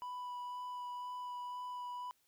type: tone with vibrato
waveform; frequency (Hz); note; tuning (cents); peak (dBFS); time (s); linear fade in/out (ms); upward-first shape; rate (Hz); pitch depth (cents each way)
triangle; 987.8; B5; 0; -39; 0.02-2.11; 0; sine; 2; 9
effects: white hiss -75 dBFS RMS until 2.27 s